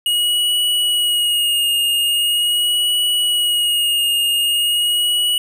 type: tone with vibrato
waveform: square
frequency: 2885 Hz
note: F#7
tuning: 44 cents flat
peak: -15 dBFS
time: 0.06-5.38 s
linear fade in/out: 2 ms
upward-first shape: sine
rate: 0.42 Hz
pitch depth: 28 cents each way
effects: none